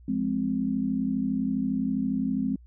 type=chord; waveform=sine; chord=F minor; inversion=none; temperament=just; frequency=174.61 / 209.5 / 261.9 Hz; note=F3 / Ab3 / C4; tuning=0 / +15 / +2 cents; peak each=-33 / -28 / -27 dBFS; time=0.08-2.56 s; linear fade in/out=5 ms; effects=added 60 Hz sine -48 dBFS peak until 2.66 s